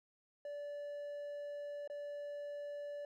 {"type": "tone with dropouts", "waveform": "triangle", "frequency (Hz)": 580, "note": "D5", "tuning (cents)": -22, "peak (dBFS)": -40, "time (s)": [0.45, 3.05], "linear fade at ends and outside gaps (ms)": 2, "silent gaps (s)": [1.876, 1.899], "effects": []}